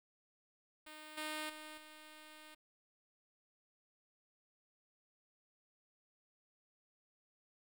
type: tone with level steps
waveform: 5% pulse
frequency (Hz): 307.5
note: D#4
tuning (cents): -20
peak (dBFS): -40 / -29 / -38 / -43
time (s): 0.86-2.55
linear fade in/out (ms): 10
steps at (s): 1.17 / 1.49 / 1.77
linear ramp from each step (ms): 10
effects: 11-bit